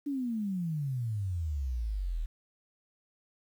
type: exponential sweep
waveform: sine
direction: down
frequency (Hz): 293.5 to 37.78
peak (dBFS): -30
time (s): 0.06-2.26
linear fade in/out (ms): 10
effects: 10-bit